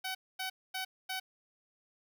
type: tone bursts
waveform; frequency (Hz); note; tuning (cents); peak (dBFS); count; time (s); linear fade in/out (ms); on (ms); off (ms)
10% pulse; 755; F#5; +35; -27; 4; 0.04-1.2; 10; 110; 240
effects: none